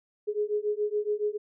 sine beating tone pair, 415.3 / 422.4 Hz, G#4 / G#4, 0 / +29 cents, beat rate 7.1 Hz, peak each -29 dBFS, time 0.27-1.38 s, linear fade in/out 20 ms, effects none

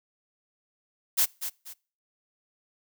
blue noise with echo, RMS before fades -22 dBFS, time 1.17-1.26 s, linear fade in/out 20 ms, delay 240 ms, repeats 2, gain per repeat -10 dB, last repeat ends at 1.74 s, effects noise-tail reverb RT60 0.4 s tail -25 dB re dry

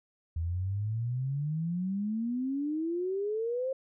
sine exponential sweep, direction up, 80.1 to 537 Hz, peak -29 dBFS, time 0.36-3.73 s, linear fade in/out 5 ms, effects none

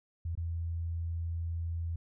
sine tone with dropouts, 83.7 Hz, E2, 27 cents sharp, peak -32 dBFS, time 0.25-1.96 s, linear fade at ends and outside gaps 5 ms, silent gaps 0.353-0.374 s, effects none

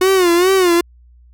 45% pulse tone with vibrato, 362.6 Hz, F#4, 35 cents flat, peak -10 dBFS, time 0.01-0.81 s, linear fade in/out 5 ms, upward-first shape sine, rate 2.4 Hz, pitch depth 110 cents each way, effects added 60 Hz sine -43 dBFS peak until 1.33 s

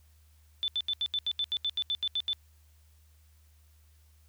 sine tone bursts, 3520 Hz, A7, in tune, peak -27 dBFS, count 14, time 0.63-2.331 s, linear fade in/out 0 ms, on 50 ms, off 77 ms, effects added 76 Hz sine -58 dBFS peak until 4.28 s + white hiss -69 dBFS RMS until 4.28 s

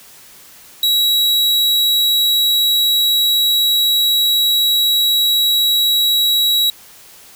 45% pulse tone, 3876 Hz, B7, 33 cents flat, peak -12 dBFS, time 0.83-6.7 s, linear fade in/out 2 ms, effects white hiss -42 dBFS RMS until 7.35 s

